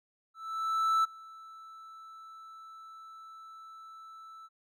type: tone with ADSR envelope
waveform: triangle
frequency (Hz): 1318.5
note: E6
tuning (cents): 0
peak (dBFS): -21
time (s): 0.34-4.49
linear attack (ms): 700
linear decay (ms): 15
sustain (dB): -24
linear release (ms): 38
effects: none